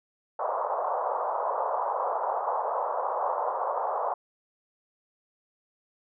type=band-pass noise; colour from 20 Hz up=white; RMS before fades=-29 dBFS; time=0.39-4.14 s; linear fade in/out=5 ms; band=500 to 1100 Hz; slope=48 dB/octave; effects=none